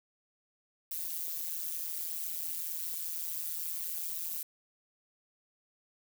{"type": "noise with amplitude modulation", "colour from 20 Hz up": "violet", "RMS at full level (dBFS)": -33, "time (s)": [0.91, 4.43], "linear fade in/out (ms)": 5, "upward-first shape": "sine", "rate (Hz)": 165, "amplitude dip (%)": 100, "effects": []}